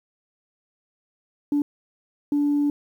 sine tone bursts at uneven times, 290 Hz, D4, 22 cents flat, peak -17 dBFS, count 2, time 1.52-1.62 / 2.32-2.7 s, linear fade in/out 2 ms, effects tanh soft clip ceiling -15 dBFS + 9-bit

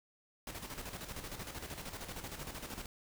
pink noise with tremolo, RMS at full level -43 dBFS, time 0.47-2.86 s, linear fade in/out 2 ms, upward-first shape square, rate 13 Hz, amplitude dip 55%, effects none

